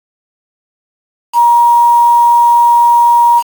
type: tone with quantisation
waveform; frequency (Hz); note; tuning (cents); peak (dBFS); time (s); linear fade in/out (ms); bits
sine; 948; A#5; +29; -4; 1.33-3.43; 50; 4
effects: AAC 64 kbps